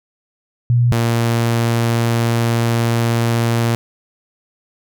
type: tone pair in turn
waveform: sine / sawtooth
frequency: 120.4 / 116.57 Hz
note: B2 / A#2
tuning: -44 / 0 cents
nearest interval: minor second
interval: 56 cents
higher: first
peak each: -10 dBFS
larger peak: neither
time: 0.7-0.92 / 0.92-3.75 s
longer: second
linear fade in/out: 0 ms
effects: none